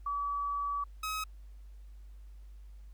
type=tone pair in turn; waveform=sine / sawtooth; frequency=1145 / 1274 Hz; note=D6 / D#6; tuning=-44 / +41 cents; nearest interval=major second; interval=185 cents; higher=second; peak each=-31 / -30 dBFS; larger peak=second; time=0.06-0.84 / 1.03-1.24 s; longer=first; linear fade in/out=5 ms; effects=added 50 Hz sine -47 dBFS peak until 2.93 s + pink hiss -72 dBFS RMS until 2.93 s